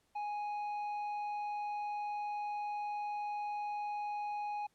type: tone with tanh clipping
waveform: sine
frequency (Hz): 830.6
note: G#5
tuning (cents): 0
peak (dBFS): -37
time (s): 0.15-4.67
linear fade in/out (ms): 10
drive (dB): 6
effects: pink hiss -75 dBFS RMS until 4.74 s + low-pass 12000 Hz 12 dB/octave